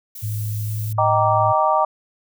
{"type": "noise", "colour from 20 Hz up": "violet", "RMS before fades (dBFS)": -35, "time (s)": [0.15, 0.93], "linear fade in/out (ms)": 5}
{"type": "tone with pitch glide", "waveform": "sine", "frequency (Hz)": [106.3, 108.47], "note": ["G#2", "A2"], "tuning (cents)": [41, -24], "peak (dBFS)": -22, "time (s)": [0.22, 1.53], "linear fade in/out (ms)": 20, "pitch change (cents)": 35, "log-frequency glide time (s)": [0.59, 1.08]}
{"type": "chord", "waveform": "sine", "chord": "Eb major seventh", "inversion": "none", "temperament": "just", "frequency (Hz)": [622.3, 777.8, 933.4, 1166.7], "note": ["Eb5", "G5", "Bb5", "D6"], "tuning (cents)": [0, -14, 2, -12], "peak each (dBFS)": -20, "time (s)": [0.98, 1.85], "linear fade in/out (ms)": 5}
{"effects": []}